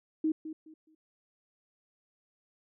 sine tone with echo, 314.4 Hz, D#4, 18 cents sharp, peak -25 dBFS, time 0.24-0.32 s, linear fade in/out 5 ms, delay 210 ms, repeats 3, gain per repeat -12 dB, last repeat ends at 0.95 s, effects none

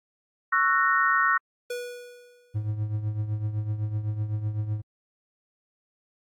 sine chord, F# dominant seventh, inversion second, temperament just, 1110 / 1332 / 1480 / 1850 Hz, C#6 / E6 / F#6 / A#6, +2 / +18 / 0 / -14 cents, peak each -25 dBFS, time 0.52-1.38 s, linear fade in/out 10 ms
square tone with exponential decay, 487.7 Hz, B4, 22 cents flat, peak -29 dBFS, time 1.7-2.72 s, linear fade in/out 5 ms, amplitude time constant 220 ms
triangle tone with tremolo, 106.4 Hz, G#2, 42 cents sharp, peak -21 dBFS, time 2.54-4.82 s, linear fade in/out 20 ms, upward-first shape triangle, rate 7.9 Hz, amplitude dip 70%
effects AAC 64 kbps

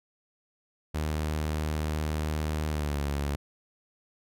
sawtooth tone with pitch glide, 76.9 to 71.34 Hz, D#2 to D2, -20 to -50 cents, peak -24 dBFS, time 0.94-3.36 s, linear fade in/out 10 ms, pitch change -130 cents, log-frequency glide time 2.7-3 s, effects none

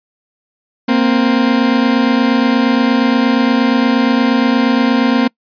40% pulse tone pair together, 233.1 / 261.6 Hz, A#3 / C4, 0 / 0 cents, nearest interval major second, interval 200 cents, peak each -12 dBFS, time 0.88-5.28 s, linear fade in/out 10 ms, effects noise-tail reverb RT60 0.1 s tail -26 dB re dry + resampled to 11025 Hz

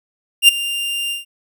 45% pulse tone with ADSR envelope, 2794 Hz, F7, in tune, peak -3 dBFS, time 0.42-1.25 s, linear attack 64 ms, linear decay 11 ms, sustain -17 dB, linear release 140 ms, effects none

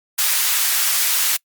white high-pass noise, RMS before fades -18 dBFS, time 0.18-1.37 s, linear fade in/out 10 ms, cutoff 1200 Hz, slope 12 dB/octave, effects noise-tail reverb RT60 0.1 s tail -26 dB re dry + Opus 48 kbps

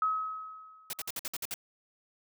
sine tone with exponential decay, 1278 Hz, D#6, 46 cents sharp, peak -24 dBFS, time 0.02-1.08 s, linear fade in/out 2 ms, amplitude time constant 230 ms
white noise bursts, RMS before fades -36 dBFS, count 8, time 0.9-1.541 s, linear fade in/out 2 ms, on 32 ms, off 55 ms
effects none

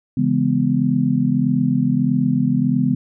sine chord, C# minor seventh, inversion none, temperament just, 138.59 / 166.31 / 207.9 / 249.5 Hz, C#3 / E3 / G#3 / B3, 0 / +16 / +2 / +18 cents, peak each -21 / -22 / -21 / -18 dBFS, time 0.17-2.95 s, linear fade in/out 5 ms, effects none

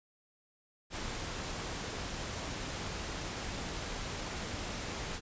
pink noise, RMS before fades -39 dBFS, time 0.9-5.21 s, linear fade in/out 50 ms, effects resampled to 16000 Hz

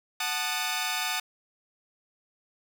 10% pulse chord, D# diminished, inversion first, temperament equal with one note detuned, 740 / 880 / 1225.2 Hz, F#5 / A5 / D#6, 0 / 0 / -27 cents, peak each -24 dBFS, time 0.2-1.2 s, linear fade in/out 5 ms, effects none

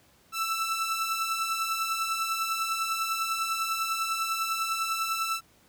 sawtooth beating tone pair, 1318.5 / 1328.5 Hz, E6 / E6, 0 / +13 cents, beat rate 10 Hz, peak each -30 / -25 dBFS, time 0.32-5.41 s, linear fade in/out 50 ms, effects pink hiss -61 dBFS RMS until 5.68 s + high-pass 60 Hz 12 dB/octave

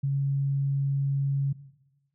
sine tone, 138.59 Hz, C#3, in tune, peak -23 dBFS, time 0.03-1.53 s, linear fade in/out 10 ms, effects noise-tail reverb RT60 1.0 s tail -17 dB re dry

